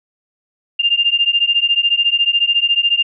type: beating tone pair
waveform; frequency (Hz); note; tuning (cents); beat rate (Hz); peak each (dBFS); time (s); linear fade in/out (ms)
sine; 2794 / 2808; F7 / F7; 0 / +9; 14; -15; 0.79-3.03; 10
effects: none